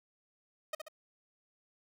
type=tone with echo; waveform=sawtooth; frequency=622.3 Hz; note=D#5; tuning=in tune; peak=-30 dBFS; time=0.73-0.75 s; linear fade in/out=5 ms; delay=67 ms; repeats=2; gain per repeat=-6 dB; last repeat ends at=0.884 s; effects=none